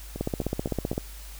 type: two click trains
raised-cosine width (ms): 2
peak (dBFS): -21 / -13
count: 4 / 13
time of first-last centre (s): 0.16-0.931 / 0.21-0.979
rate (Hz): 3.89 / 15.6
effects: added 50 Hz sine -40 dBFS peak until 1.39 s + white hiss -47 dBFS RMS until 1.39 s